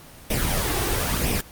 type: noise with flanger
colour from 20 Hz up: pink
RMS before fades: -23 dBFS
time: 0.3-1.41 s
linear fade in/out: 5 ms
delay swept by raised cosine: 0.35 to 2.65 ms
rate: 1 Hz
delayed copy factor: +0.6
effects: pink hiss -45 dBFS RMS until 1.51 s + Opus 24 kbps